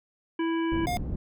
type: harmonic tone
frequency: 329.6 Hz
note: E4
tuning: in tune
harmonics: 1 / 3 / 5 / 7 / 9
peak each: -25 / -35 / -39 / -42 / -44 dBFS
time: 0.39-0.86 s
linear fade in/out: 5 ms
type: low-pass noise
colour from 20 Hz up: pink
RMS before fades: -32 dBFS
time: 0.72-1.16 s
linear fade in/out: 2 ms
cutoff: 260 Hz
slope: 12 dB/octave
type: tone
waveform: square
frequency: 711 Hz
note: F5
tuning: 31 cents sharp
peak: -28 dBFS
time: 0.87-0.97 s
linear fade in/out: 0 ms
effects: none